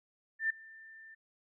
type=tone with ADSR envelope; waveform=sine; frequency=1786 Hz; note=A6; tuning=25 cents sharp; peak=-26 dBFS; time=0.39-1.15 s; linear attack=110 ms; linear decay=6 ms; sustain=-24 dB; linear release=12 ms; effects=none